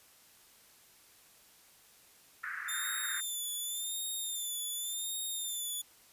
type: band-pass noise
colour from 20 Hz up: white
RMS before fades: -40 dBFS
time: 2.43-3.21 s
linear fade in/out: 10 ms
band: 1400 to 1800 Hz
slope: 48 dB/octave
type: tone with vibrato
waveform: 5% pulse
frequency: 3581 Hz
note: A7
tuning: 30 cents sharp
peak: -28 dBFS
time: 2.68-5.82 s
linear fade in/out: 10 ms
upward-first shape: sine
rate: 0.89 Hz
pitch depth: 65 cents each way
effects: white hiss -61 dBFS RMS until 6.12 s + resampled to 32000 Hz